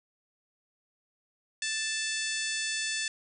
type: harmonic tone with a mistuned harmonic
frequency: 880 Hz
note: A5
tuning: in tune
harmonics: 2 / 3 / 4 / 5 / 6 / 7 / 8 / 9 / 10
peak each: -35 / -37 / -38 / -39 / -40 / -40 / -41 / -42 / -42 dBFS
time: 1.62-3.08 s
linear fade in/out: 2 ms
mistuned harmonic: 5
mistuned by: +24 cents
effects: none